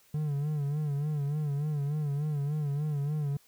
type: tone with vibrato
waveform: triangle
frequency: 146.83 Hz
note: D3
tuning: in tune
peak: -26 dBFS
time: 0.14-3.37 s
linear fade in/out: 5 ms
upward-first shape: sine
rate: 3.4 Hz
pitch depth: 79 cents each way
effects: white hiss -63 dBFS RMS until 3.47 s